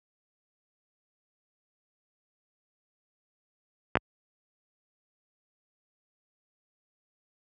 clicks, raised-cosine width 0.5 ms, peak -6 / -7 dBFS, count 2, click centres 3.955 / 3.971 s, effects high-pass 60 Hz 12 dB/octave

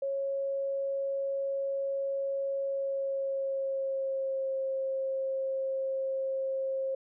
sine tone with pitch glide, 549 to 534.3 Hz, C#5 to C5, -17 to +36 cents, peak -29 dBFS, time 0.02-6.95 s, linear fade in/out 5 ms, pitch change -47 cents, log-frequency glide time 2.65-4.55 s, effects none

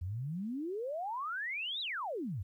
sine exponential two-way sweep, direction up then down, 82.41 to 3988 to 82.41 Hz, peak -35 dBFS, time 0.01-2.43 s, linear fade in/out 10 ms, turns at 1.81 s, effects 12-bit

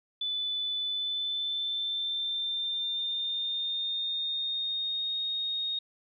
sine tone with pitch glide, 3492 to 3721 Hz, A7 to A#7, -14 to -4 cents, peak -29 dBFS, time 0.21-5.79 s, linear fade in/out 5 ms, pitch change +110 cents, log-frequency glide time 0.78-5.17 s, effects none

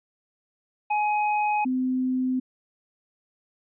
square / sine tone pair in turn, 840 / 256.5 Hz, G#5 / C4, +19 / -34 cents, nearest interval octave + major sixth, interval 2053 cents, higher first, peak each -22 dBFS, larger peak neither, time 0.9-1.65 / 1.65-2.4 s, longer neither, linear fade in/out 10 ms, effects resampled to 8000 Hz

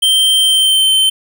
square tone with pitch glide, 3136 to 3095 Hz, G7 to G7, 0 to -23 cents, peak -9 dBFS, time 0.02-1.1 s, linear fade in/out 10 ms, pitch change -23 cents, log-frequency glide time 0.37-0.93 s, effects none

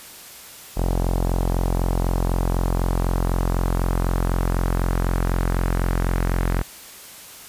sawtooth tone with low-pass filter sweep, 43.99 Hz, F1, 13 cents sharp, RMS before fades -21 dBFS, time 0.76-6.63 s, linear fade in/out 20 ms, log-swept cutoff 780 to 1800 Hz, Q 1.5, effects white hiss -41 dBFS RMS until 7.48 s + resampled to 32000 Hz

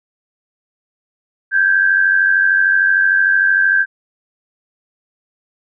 sine tone pair together, 1568 / 1661.2 Hz, G6 / G#6, 0 / 0 cents, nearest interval minor second, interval 100 cents, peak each -11 / -17 dBFS, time 1.51-3.86 s, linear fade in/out 50 ms, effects none

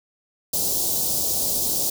white band-stop noise, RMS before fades -23 dBFS, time 0.53-1.9 s, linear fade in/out 5 ms, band 730 to 4400 Hz, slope 24 dB/octave, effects none

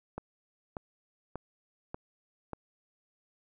click train, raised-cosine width 1 ms, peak -23 dBFS, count 5, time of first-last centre 0.18-2.533 s, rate 1.7 Hz, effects none

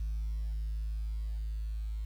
sine tone with level ramp, 53.4 Hz, G#1, 49 cents sharp, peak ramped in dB -29 to -32 dBFS, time 0-2.05 s, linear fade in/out 5 ms, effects tanh soft clip ceiling -30 dBFS + 10-bit

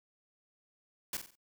white noise with echo, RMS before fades -36 dBFS, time 1.13-1.17 s, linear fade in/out 2 ms, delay 46 ms, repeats 4, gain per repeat -8 dB, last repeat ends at 1.354 s, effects noise-tail reverb RT60 0.1 s tail -25 dB re dry

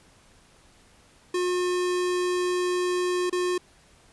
square tone with dropouts, 359.6 Hz, F#4, 49 cents flat, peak -24 dBFS, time 1.34-3.58 s, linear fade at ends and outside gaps 5 ms, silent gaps 3.298-3.326 s, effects pink hiss -57 dBFS RMS until 4.12 s + resampled to 24000 Hz

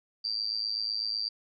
sine tone with amplitude modulation, 4699 Hz, D8, in tune, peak -25 dBFS, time 0.24-1.29 s, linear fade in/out 10 ms, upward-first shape sine, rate 108 Hz, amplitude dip 95%, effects none

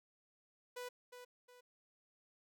sawtooth tone with echo, 493.9 Hz, B4, in tune, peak -40 dBFS, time 0.76-0.89 s, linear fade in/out 10 ms, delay 360 ms, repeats 2, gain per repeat -8 dB, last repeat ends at 1.61 s, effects none

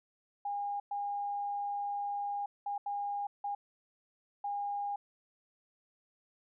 sine tone bursts at uneven times, 812 Hz, G#5, 39 cents flat, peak -33 dBFS, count 6, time 0.45-0.8 / 0.91-2.46 / 2.66-2.78 / 2.86-3.27 / 3.44-3.55 / 4.44-4.96 s, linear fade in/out 5 ms, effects none

